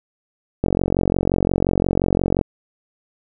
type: click train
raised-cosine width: 2 ms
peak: -4 dBFS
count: 82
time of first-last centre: 0.64-2.412 s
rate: 45.7 Hz
effects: none